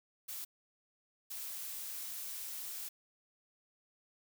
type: noise bursts at uneven times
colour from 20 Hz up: blue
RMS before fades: -43 dBFS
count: 2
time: 0.28-0.45 / 1.3-2.89 s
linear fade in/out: 10 ms
effects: none